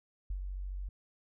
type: tone with ADSR envelope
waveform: sine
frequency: 46.96 Hz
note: F#1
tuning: 26 cents sharp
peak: -32 dBFS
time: 0.3-0.89 s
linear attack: 5 ms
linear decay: 85 ms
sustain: -4 dB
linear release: 4 ms
effects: none